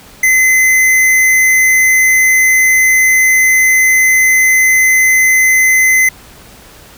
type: tone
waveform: square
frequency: 2045 Hz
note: C7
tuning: 40 cents flat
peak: -7 dBFS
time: 0.23-6.09 s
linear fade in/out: 5 ms
effects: pink hiss -38 dBFS RMS until 6.97 s